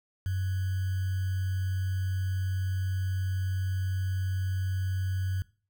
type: tone with sample-and-hold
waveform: sine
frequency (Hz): 93.9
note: F#2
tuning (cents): +26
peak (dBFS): -27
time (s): 0.26-5.42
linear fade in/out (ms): 0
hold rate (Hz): 1575
effects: noise-tail reverb RT60 0.4 s tail -20 dB re dry